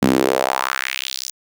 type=tone with high-pass filter sweep; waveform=sawtooth; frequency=65.41 Hz; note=C2; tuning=in tune; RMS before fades=-20 dBFS; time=0.02-1.31 s; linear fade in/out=5 ms; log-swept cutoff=210 to 6300 Hz; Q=2.6; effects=none